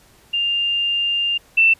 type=tone pair in turn; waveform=sine; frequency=2800 / 2674 Hz; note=F7 / E7; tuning=+4 / +24 cents; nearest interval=minor second; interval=80 cents; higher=first; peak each=-17 / -10 dBFS; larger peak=second; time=0.33-1.38 / 1.57-1.74 s; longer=first; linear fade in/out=10 ms; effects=pink hiss -52 dBFS RMS until 1.79 s + resampled to 32000 Hz